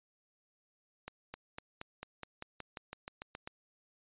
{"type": "accelerating click train", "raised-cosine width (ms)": 0.3, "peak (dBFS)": -26, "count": 14, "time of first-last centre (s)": [1.08, 3.475], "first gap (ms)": 260, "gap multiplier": 0.94, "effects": ["resampled to 8000 Hz"]}